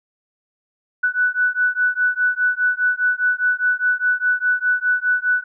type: beating tone pair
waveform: sine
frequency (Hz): 1484 / 1488.9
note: F#6 / F#6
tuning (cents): +5 / +10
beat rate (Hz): 4.9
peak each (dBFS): -19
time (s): 1.03-5.44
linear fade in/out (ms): 10
effects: none